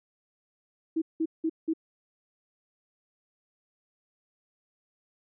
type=tone bursts; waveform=sine; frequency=322.4 Hz; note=E4; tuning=38 cents flat; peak=-24 dBFS; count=4; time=0.96-1.736 s; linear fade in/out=10 ms; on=59 ms; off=180 ms; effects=none